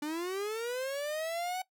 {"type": "linear sweep", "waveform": "45% pulse", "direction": "up", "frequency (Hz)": [290.6, 752], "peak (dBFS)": -33, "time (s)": [0.02, 1.62], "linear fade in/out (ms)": 5, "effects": ["noise-tail reverb RT60 0.1 s tail -18 dB re dry"]}